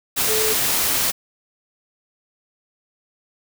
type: tone in noise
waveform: sine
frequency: 435.7 Hz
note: A4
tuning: 17 cents flat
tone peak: -22 dBFS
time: 0.28-0.54 s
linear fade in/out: 20 ms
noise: white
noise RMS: -20 dBFS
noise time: 0.16-1.12 s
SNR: -5 dB
effects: none